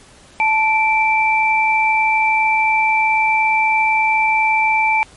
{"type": "tone pair together", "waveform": "sine", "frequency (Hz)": [876, 2339], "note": ["A5", "D7"], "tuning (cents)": [-8, -8], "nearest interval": "octave + perfect fourth", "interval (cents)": 1700, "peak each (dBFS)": -15, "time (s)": [0.4, 5.03], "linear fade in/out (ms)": 0, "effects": ["pink hiss -45 dBFS RMS until 5.16 s", "MP3 48 kbps"]}